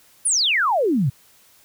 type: exponential sweep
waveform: sine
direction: down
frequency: 10548 to 117.5 Hz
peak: -16 dBFS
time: 0.25-1.1 s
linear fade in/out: 10 ms
effects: white hiss -54 dBFS RMS until 1.64 s